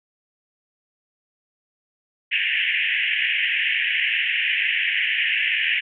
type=band-pass noise; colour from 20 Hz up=white; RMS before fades=-22 dBFS; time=2.31-5.81 s; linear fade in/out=20 ms; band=1700 to 3000 Hz; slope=96 dB/octave; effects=none